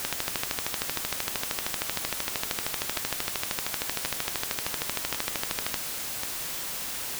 two click trains, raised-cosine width 0.2 ms, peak -13 / -9 dBFS, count 4 / 75, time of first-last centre 2.97-6.234 / 0.05-5.742 s, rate 0.919 / 13 Hz, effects white hiss -34 dBFS RMS until 7.19 s

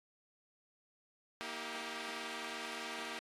5% pulse chord, Eb major, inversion second, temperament equal with one note detuned, 233.1 / 318.6 / 392 Hz, Bb3 / Eb4 / G4, 0 / +41 / 0 cents, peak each -34 dBFS, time 1.41-3.19 s, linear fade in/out 0 ms, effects low-pass 8000 Hz 12 dB/octave + AAC 64 kbps

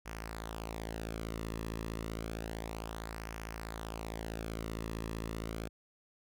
sawtooth tone with flanger, 55.4 Hz, A1, 13 cents sharp, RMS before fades -41 dBFS, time 0.05-5.69 s, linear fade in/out 20 ms, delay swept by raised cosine 0.25 to 1.35 ms, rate 0.3 Hz, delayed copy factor -0.6, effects none

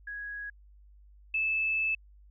sine tone pair in turn, 1661.2 / 2621 Hz, G#6 / E7, 0 / -11 cents, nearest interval minor sixth, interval 789 cents, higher second, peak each -36 / -26 dBFS, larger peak second, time 0.07-0.5 / 1.34-1.95 s, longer second, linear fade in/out 5 ms, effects added 50 Hz sine -53 dBFS peak until 2.3 s

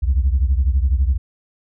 sine beating tone pair, 62.8 / 74.8 Hz, B1 / D2, +30 / +32 cents, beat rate 12 Hz, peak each -14 / -17 dBFS, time 0.02-1.18 s, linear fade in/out 20 ms, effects tanh soft clip ceiling -9 dBFS

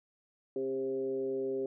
sine tone with frequency modulation, 398.6 Hz, G4, 29 cents sharp, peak -31 dBFS, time 0.56-1.66 s, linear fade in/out 2 ms, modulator 132 Hz, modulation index 0.71, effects none

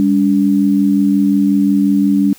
sine tone pair together, 200.7 / 286.3 Hz, G3 / D4, +41 / -44 cents, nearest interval tritone, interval 615 cents, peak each -12 dBFS, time 0-2.33 s, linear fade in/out 0 ms, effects white hiss -43 dBFS RMS until 2.38 s

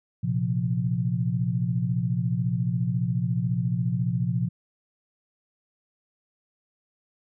sine chord, Bb suspended second, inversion none, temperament equal, 116.54 / 130.81 / 174.61 Hz, Bb2 / C3 / F3, 0 / 0 / 0 cents, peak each -27 dBFS, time 0.23-4.49 s, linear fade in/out 10 ms, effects none

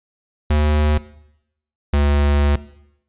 square tone pair in turn, 75.2 / 72.1 Hz, D2 / D2, +42 / -31 cents, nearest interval minor second, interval 73 cents, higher first, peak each -14 dBFS, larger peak neither, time 0.5-0.98 / 1.93-2.56 s, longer second, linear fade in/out 5 ms, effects noise-tail reverb RT60 0.8 s tail -18 dB re dry + resampled to 8000 Hz

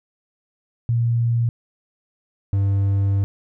sine / triangle tone pair in turn, 117.5 / 98.81 Hz, A#2 / G2, +14 / +14 cents, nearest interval minor third, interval 300 cents, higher first, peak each -16 / -14 dBFS, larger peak second, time 0.89-1.49 / 2.53-3.24 s, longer second, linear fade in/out 0 ms, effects none

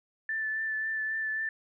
sine tone with vibrato, 1760 Hz, A6, in tune, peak -29 dBFS, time 0.29-1.49 s, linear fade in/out 2 ms, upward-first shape triangle, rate 3.7 Hz, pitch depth 20 cents each way, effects none

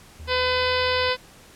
triangle tone with pitch glide, 77.78 to 83.36 Hz, D#2 to E2, 0 to +20 cents, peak -34 dBFS, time 0.19-1.1 s, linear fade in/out 10 ms, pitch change +120 cents, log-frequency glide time 0.32-0.76 s
harmonic tone, 505 Hz, B4, 39 cents sharp, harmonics 1 / 2 / 3 / 4 / 5 / 6 / 7 / 8 / 9 / 10, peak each -24 / -27 / -29 / -30 / -31 / -32 / -32 / -33 / -34 / -34 dBFS, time 0.27-1.17 s, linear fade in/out 50 ms
effects pink hiss -49 dBFS RMS until 1.55 s + low-pass 12000 Hz 12 dB/octave

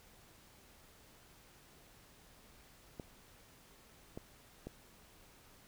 clicks, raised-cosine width 2 ms, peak -30 dBFS, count 3, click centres 2.998 / 4.175 / 4.67 s, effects pink hiss -62 dBFS RMS until 5.67 s

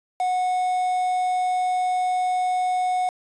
triangle tone with quantisation, 733 Hz, F#5, 16 cents flat, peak -18 dBFS, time 0.2-3.09 s, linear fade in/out 2 ms, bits 6, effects resampled to 22050 Hz

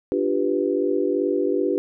sine chord, G dominant seventh, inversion second, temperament equal, 293.7 / 349.2 / 392 / 493.9 Hz, D4 / F4 / G4 / B4, 0 / 0 / 0 / 0 cents, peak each -25 / -25 / -23 / -26 dBFS, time 0.12-1.78 s, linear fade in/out 0 ms, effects none

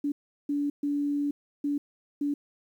sine tone bursts at uneven times, 288 Hz, D4, 34 cents flat, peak -25 dBFS, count 5, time 0.04-0.12 / 0.49-0.7 / 0.83-1.31 / 1.64-1.78 / 2.21-2.34 s, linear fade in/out 5 ms, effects 10-bit

